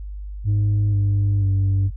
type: tone with pitch steps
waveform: sine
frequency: 103.2 / 100.15 / 97.18 Hz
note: G#2 / G2 / G2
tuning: -10 / +38 / -15 cents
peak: -13 dBFS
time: 0.44-1.91 s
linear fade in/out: 50 ms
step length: 490 ms
effects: tanh soft clip ceiling -15 dBFS + added 50 Hz sine -29 dBFS peak until 1.96 s